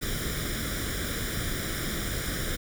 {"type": "noise with comb filter", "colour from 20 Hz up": "pink", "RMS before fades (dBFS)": -31, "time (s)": [0.01, 2.57], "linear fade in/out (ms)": 20, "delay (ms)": 0.56, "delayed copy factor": 0.8, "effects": []}